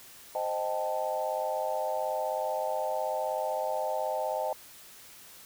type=chord; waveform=sine; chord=A half-diminished seventh; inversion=first; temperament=equal; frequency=523.3 / 622.3 / 784 / 880 Hz; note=C5 / Eb5 / G5 / A5; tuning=0 / 0 / 0 / 0 cents; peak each=-35 / -32 / -35 / -35 dBFS; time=0.35-4.53 s; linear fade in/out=2 ms; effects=white hiss -51 dBFS RMS until 5.45 s